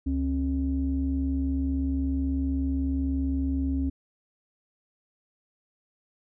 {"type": "tone pair together", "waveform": "sine", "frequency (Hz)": [71.03, 269.4], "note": ["C#2", "C#4"], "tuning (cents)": [43, -49], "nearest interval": "octave + major seventh", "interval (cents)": 2308, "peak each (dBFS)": -26, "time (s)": [0.06, 3.9], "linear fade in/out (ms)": 10, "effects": ["tanh soft clip ceiling -17 dBFS"]}